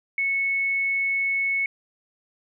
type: tone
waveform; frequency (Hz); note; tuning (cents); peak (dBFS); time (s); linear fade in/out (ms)
sine; 2204; C#7; -11; -21; 0.18-1.66; 2
effects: none